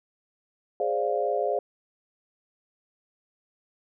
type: chord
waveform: sine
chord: D half-diminished seventh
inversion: second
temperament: equal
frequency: 415.3 / 523.3 / 587.3 / 698.5 Hz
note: Ab4 / C5 / D5 / F5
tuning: 0 / 0 / 0 / 0 cents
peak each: -29 dBFS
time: 0.8-1.59 s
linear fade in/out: 2 ms
effects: none